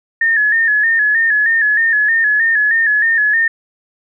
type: tone with vibrato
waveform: sine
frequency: 1760 Hz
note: A6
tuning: in tune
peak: -10 dBFS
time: 0.21-3.48 s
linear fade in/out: 5 ms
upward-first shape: square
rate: 3.2 Hz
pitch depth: 60 cents each way
effects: none